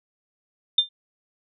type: tone with exponential decay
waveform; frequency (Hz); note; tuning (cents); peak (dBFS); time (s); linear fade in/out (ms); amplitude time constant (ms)
sine; 3600; A7; +39; -11; 0.78-0.89; 5; 23
effects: none